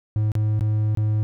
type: tone with dropouts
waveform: triangle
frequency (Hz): 107.1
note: A2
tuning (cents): -46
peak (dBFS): -16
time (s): 0.16-1.23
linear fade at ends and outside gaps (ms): 0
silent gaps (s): 0.318-0.353 / 0.594-0.609 / 0.95-0.973
effects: none